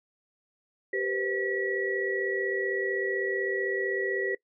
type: tone cluster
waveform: sine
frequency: 389.7 / 480.2 / 516 / 1933 Hz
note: G4 / B4 / C5 / B6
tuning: -10 / -49 / -24 / -38 cents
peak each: -30 / -37 / -36 / -31 dBFS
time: 0.93-4.35 s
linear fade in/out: 5 ms
effects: noise-tail reverb RT60 0.1 s tail -21 dB re dry